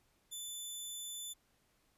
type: tone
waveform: 15% pulse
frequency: 3512 Hz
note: A7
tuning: 4 cents flat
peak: -35 dBFS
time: 0.31-1.34 s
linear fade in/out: 20 ms
effects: pink hiss -74 dBFS RMS until 1.97 s + resampled to 32000 Hz